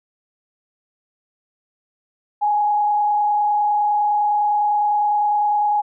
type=tone with frequency modulation; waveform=sine; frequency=833 Hz; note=G#5; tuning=5 cents sharp; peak=-15 dBFS; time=2.41-5.82 s; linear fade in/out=20 ms; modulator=29.9 Hz; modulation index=0.49; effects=none